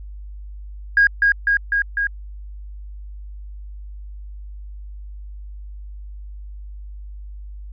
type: tone with echo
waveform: sine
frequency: 1634 Hz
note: G#6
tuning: 29 cents flat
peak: -9 dBFS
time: 0.97-1.07 s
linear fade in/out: 2 ms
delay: 250 ms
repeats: 4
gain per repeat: -2 dB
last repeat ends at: 2.07 s
effects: tanh soft clip ceiling -5 dBFS + added 50 Hz sine -32 dBFS peak until 7.72 s